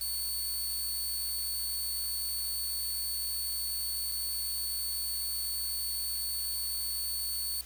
5% pulse tone with dropouts, 4448 Hz, C#8, 5 cents sharp, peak -25 dBFS, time 0.01-7.61 s, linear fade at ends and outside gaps 1 ms, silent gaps 4.116-4.12 s, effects added 60 Hz sine -50 dBFS peak until 7.65 s + white hiss -51 dBFS RMS until 7.65 s

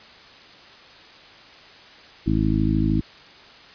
harmonic tone with a mistuned harmonic, 53.2 Hz, G#1, 42 cents sharp, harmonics 1 / 2 / 3 / 4 / 5 / 6, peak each -25 / -25 / -25 / -25 / -25 / -25 dBFS, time 2.26-3.01 s, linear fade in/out 10 ms, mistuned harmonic 1, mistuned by -22 cents, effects white hiss -46 dBFS RMS until 3.74 s + resampled to 11025 Hz

